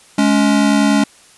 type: tone pair together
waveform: square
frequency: 210.3 / 280.7 Hz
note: G#3 / C#4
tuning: +22 / +22 cents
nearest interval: perfect fourth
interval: 500 cents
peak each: -14 dBFS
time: 0.18-1.04 s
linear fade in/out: 5 ms
effects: white hiss -46 dBFS RMS until 1.37 s + resampled to 24000 Hz